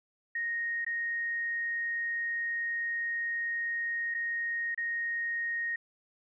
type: tone with dropouts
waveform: sine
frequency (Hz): 1864.7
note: A#6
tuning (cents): 0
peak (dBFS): -30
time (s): 0.35-5.76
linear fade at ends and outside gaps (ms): 5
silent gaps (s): 0.848-0.864 / 4.142-4.146 / 4.747-4.776
effects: none